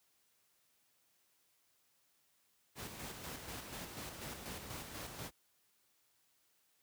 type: noise with tremolo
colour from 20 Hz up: pink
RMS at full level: -45 dBFS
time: 2.75-5.31 s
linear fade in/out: 50 ms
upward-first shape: square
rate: 4.1 Hz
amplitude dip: 40%
effects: white hiss -75 dBFS RMS until 6.82 s + high-pass 60 Hz 12 dB/octave